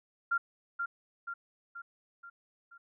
sine tone with echo, 1389 Hz, F6, 10 cents flat, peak -26 dBFS, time 0.31-0.38 s, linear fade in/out 10 ms, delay 480 ms, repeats 5, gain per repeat -5 dB, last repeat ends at 2.78 s, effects none

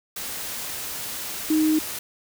sine tone in noise, 311.1 Hz, D#4, in tune, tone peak -17 dBFS, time 1.5-1.79 s, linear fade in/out 5 ms, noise white, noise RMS -32 dBFS, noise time 0.16-1.99 s, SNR +12 dB, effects none

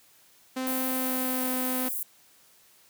sawtooth tone with pitch glide, 259 to 255 Hz, C4 to C4, -17 to -44 cents, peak -25 dBFS, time 0.56-1.89 s, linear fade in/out 10 ms, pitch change -27 cents, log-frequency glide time 0.81-1.57 s
white high-pass noise, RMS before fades -32 dBFS, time 0.67-2.03 s, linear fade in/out 0 ms, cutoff 10000 Hz, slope 24 dB/octave
effects white hiss -59 dBFS RMS until 2.89 s + high-pass 80 Hz 12 dB/octave

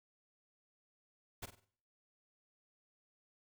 pink noise with echo, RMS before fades -44 dBFS, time 1.42-1.46 s, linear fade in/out 10 ms, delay 48 ms, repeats 4, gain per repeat -9 dB, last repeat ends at 1.652 s, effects noise-tail reverb RT60 0.6 s tail -21 dB re dry

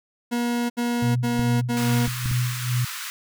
40% pulse tone bursts, 239.2 Hz, A#3, 45 cents sharp, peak -21 dBFS, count 4, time 0.31-2.074 s, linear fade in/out 20 ms, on 390 ms, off 68 ms
sine tone with tremolo, 123.47 Hz, B2, in tune, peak -19 dBFS, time 1.02-2.85 s, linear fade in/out 5 ms, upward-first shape sine, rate 2.4 Hz, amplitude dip 70%
clicks, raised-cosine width 5 ms, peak -17 dBFS, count 4, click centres 1.394 / 2.078 / 2.259 / 2.313 s
pink high-pass noise, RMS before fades -33 dBFS, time 1.77-3.1 s, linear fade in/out 0 ms, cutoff 1100 Hz, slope 48 dB/octave
effects none

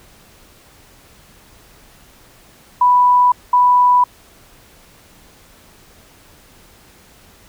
sine tone pair in turn, 987.8 / 987.8 Hz, B5 / B5, 0 / 0 cents, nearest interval unison, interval 0 cents, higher neither, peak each -8 dBFS, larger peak neither, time 2.81-3.32 / 3.53-4.04 s, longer neither, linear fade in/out 5 ms, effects pink hiss -47 dBFS RMS until 7.48 s

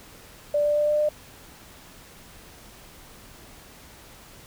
sine tone with pitch steps, 587.3 / 590.7 / 594.1 / 597.6 / 601 Hz, D5 / D5 / D5 / D5 / D5, 0 / +10 / +20 / +30 / +40 cents, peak -19 dBFS, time 0.54-1.09 s, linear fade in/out 5 ms, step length 110 ms, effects pink hiss -48 dBFS RMS until 4.46 s

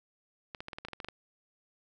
clicks, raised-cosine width 0.3 ms, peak -24 dBFS, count 11, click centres 0.548 / 0.605 / 0.684 / 0.732 / 0.785 / 0.85 / 0.885 / 0.933 / 1.002 / 1.046 / 1.086 s, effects none

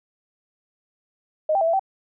sine tone with pitch steps, 621 / 785 / 654 / 667 / 772 Hz, D#5 / G5 / E5 / E5 / G5, -3 / +2 / -14 / +20 / -27 cents, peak -17 dBFS, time 1.49-1.795 s, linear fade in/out 5 ms, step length 61 ms, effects none

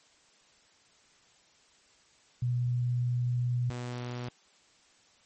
sine / sawtooth tone pair in turn, 122.5 / 122.5 Hz, B2 / B2, -14 / -14 cents, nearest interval unison, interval 0 cents, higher neither, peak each -26 / -31 dBFS, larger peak first, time 2.42-3.7 / 3.7-4.29 s, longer first, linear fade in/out 5 ms, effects white hiss -63 dBFS RMS until 5.25 s + MP3 32 kbps

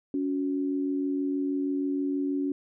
sine tone pair together, 280.9 / 367.2 Hz, C#4 / F#4, +23 / -13 cents, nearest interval perfect fourth, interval 464 cents, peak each -26 / -34 dBFS, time 0.14-2.52 s, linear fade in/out 2 ms, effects none

